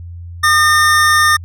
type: tone pair together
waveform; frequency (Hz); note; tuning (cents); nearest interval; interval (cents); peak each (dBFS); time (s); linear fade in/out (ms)
square; 1217 / 1816.1; D#6 / A#6; -39 / -46; perfect fifth; 693; -12; 0.43-1.37; 10
effects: added 86 Hz sine -27 dBFS peak until 1.44 s + low-pass 12000 Hz 12 dB/octave